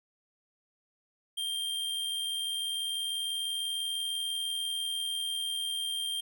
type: tone with amplitude modulation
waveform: square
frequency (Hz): 3183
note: G7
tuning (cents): +26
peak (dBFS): -30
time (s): 1.37-6.21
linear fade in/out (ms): 10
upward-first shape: sine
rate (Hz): 80.2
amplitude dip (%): 40
effects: none